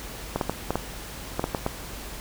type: clicks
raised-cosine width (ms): 1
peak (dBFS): -10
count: 9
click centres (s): 0.36 / 0.412 / 0.496 / 0.706 / 0.756 / 1.395 / 1.441 / 1.548 / 1.664
effects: added 50 Hz sine -43 dBFS peak until 2.2 s + pink hiss -39 dBFS RMS until 2.2 s